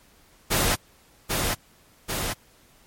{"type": "noise with echo", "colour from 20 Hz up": "pink", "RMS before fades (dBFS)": -22, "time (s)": [0.5, 0.76], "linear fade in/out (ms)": 20, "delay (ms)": 790, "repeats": 2, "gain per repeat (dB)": -3, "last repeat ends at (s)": 2.34, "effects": ["pink hiss -57 dBFS RMS until 2.86 s", "MP3 64 kbps"]}